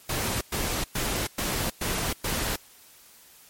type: noise bursts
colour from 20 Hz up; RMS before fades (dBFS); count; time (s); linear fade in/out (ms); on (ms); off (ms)
pink; -28; 6; 0.09-2.56; 5; 320; 110
effects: white hiss -53 dBFS RMS until 3.49 s + MP3 64 kbps

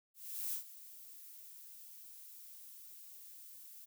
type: noise with ADSR envelope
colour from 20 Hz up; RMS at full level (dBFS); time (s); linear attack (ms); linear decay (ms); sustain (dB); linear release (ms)
violet; -38; 0.14-3.86; 390; 100; -16; 22
effects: none

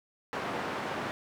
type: band-pass noise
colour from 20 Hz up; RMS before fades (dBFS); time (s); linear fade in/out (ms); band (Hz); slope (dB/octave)
white; -35; 0.33-1.11; 0; 120 to 1300; 12
effects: none

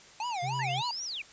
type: tone with vibrato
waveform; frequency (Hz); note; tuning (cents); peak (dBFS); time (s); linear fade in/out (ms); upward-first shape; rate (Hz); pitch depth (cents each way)
square; 830.6; G#5; 0; -32; 0.2-0.91; 2; sine; 3.4; 300
type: tone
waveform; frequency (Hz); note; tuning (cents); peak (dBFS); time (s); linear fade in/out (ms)
triangle; 132.6; C3; +23; -32; 0.42-0.82; 20
type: linear two-way sweep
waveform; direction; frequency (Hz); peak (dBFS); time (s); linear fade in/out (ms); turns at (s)
sine; up then down; 1641 to 5920 to 2231; -34; 0.59-1.22; 5; 1.04
effects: white hiss -53 dBFS RMS until 1.32 s + resampled to 16000 Hz

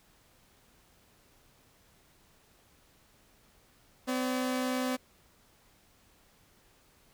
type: tone pair together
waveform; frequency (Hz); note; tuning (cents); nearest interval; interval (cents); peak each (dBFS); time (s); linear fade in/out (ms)
sawtooth; 254.7 / 571.8; C4 / D5; -46 / -46; octave + major second; 1400; -26 / -34; 4.07-4.97; 20
effects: pink hiss -64 dBFS RMS until 7.13 s

